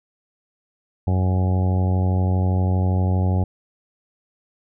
harmonic tone, 92.5 Hz, F#2, in tune, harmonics 1 / 2 / 3 / 4 / 5 / 6 / 7 / 8 / 9, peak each -17 / -25 / -32 / -34 / -36 / -36 / -38 / -35 / -36 dBFS, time 1.07-3.44 s, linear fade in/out 5 ms, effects none

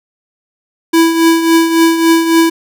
square tone with tremolo, 329.6 Hz, E4, in tune, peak -5 dBFS, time 0.93-2.5 s, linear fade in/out 10 ms, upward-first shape triangle, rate 3.6 Hz, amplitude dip 65%, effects none

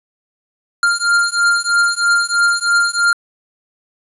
square beating tone pair, 1396.9 / 1400 Hz, F6 / F6, 0 / +4 cents, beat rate 3.1 Hz, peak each -16 dBFS, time 0.83-3.13 s, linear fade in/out 2 ms, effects resampled to 24000 Hz + 8-bit

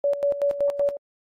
sine tone with tremolo, 569 Hz, C#5, 45 cents sharp, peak -18 dBFS, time 0.04-0.97 s, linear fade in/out 2 ms, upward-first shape square, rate 5.3 Hz, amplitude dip 70%, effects AAC 48 kbps

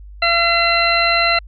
harmonic tone, 680 Hz, F5, 46 cents flat, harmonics 1 / 2 / 3 / 4 / 6, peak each -19 / -19 / -19 / -19 / -19 dBFS, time 0.22-1.39 s, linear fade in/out 5 ms, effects added 50 Hz sine -34 dBFS peak until 1.47 s

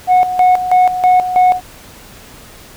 sine tone with tremolo, 732 Hz, F#5, 19 cents flat, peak -3 dBFS, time 0.07-1.61 s, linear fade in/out 50 ms, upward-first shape square, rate 3.1 Hz, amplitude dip 75%, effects tanh soft clip ceiling -5 dBFS + pink hiss -38 dBFS RMS until 2.76 s

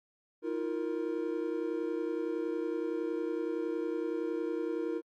triangle chord, Eb suspended second, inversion none, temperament equal with one note detuned, 318.4 / 349.2 / 466.2 Hz, Eb4 / F4 / Bb4, +40 / 0 / 0 cents, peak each -34 dBFS, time 0.42-5.02 s, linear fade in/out 50 ms, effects Opus 48 kbps

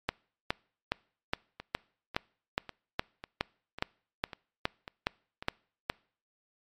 two click trains, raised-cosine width 0.3 ms, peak -24 / -11 dBFS, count 8 / 15, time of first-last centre 1.6-5.425 / 0.09-5.899 s, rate 1.83 / 2.41 Hz, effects noise-tail reverb RT60 0.5 s tail -26 dB re dry + MP3 64 kbps

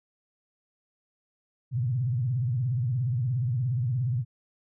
sine tone with vibrato, 123.47 Hz, B2, in tune, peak -24 dBFS, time 1.71-4.25 s, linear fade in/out 50 ms, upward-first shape sine, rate 17 Hz, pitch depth 190 cents each way, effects none

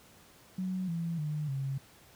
sine tone with pitch steps, 185.8 / 167.45 / 150.92 / 136.01 Hz, F#3 / E3 / D3 / C#3, +7 / +27 / +48 / -33 cents, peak -31 dBFS, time 0.58-1.78 s, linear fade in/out 5 ms, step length 300 ms, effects pink hiss -58 dBFS RMS until 2.15 s + high-pass 60 Hz 12 dB/octave

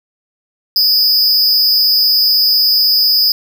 square tone with amplitude modulation, 4978 Hz, D#8, in tune, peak -5 dBFS, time 0.76-3.32 s, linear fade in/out 2 ms, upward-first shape sine, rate 224 Hz, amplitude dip 95%, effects none

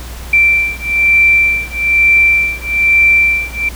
sine beating tone pair, 2346 / 2347.1 Hz, D7 / D7, -2 / -2 cents, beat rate 1.1 Hz, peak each -11 dBFS, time 0.33-3.69 s, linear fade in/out 5 ms, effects added 60 Hz sine -26 dBFS peak until 3.75 s + pink hiss -32 dBFS RMS until 3.75 s

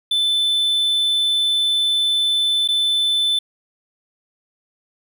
triangle tone with dropouts, 3520 Hz, A7, in tune, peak -14 dBFS, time 0.11-3.39 s, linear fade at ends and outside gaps 5 ms, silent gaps 2.677-2.686 s, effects none

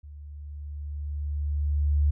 sine tone with level ramp, 73.2 Hz, D2, 5 cents flat, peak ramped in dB -41 to -18 dBFS, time 0.03-2.11 s, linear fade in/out 10 ms, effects none

